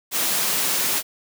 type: high-pass noise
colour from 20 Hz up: white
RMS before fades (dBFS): -22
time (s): 0.11-1.03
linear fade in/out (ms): 50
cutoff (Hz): 130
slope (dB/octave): 96
effects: none